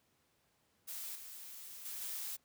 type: noise with level steps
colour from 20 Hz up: blue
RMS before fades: -44 / -50 / -44 / -42 dBFS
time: 0.87-2.37 s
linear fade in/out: 20 ms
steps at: 1.15 / 1.85 / 2.01 s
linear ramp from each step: 5 ms
effects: pink hiss -75 dBFS RMS until 2.44 s + high-pass 80 Hz 12 dB/octave